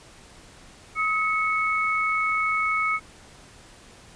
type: tone pair together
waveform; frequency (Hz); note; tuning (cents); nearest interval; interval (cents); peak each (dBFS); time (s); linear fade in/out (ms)
sine; 1272.6 / 2208; D#6 / C#7; +39 / -7; minor seventh; 954; -24; 0.95-3; 50
effects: pink hiss -49 dBFS RMS until 4.15 s + resampled to 22050 Hz